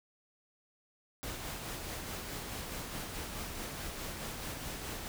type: noise with tremolo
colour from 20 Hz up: pink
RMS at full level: -40 dBFS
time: 1.23-5.08 s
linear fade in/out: 0 ms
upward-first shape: sine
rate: 4.7 Hz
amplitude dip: 30%
effects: none